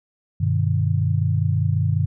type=chord; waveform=sine; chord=G augmented; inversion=none; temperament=equal with one note detuned; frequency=98 / 123.47 / 152.8 Hz; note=G2 / B2 / D#3; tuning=0 / 0 / -31 cents; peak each=-20 / -23 / -22 dBFS; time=0.4-2.06 s; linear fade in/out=10 ms; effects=none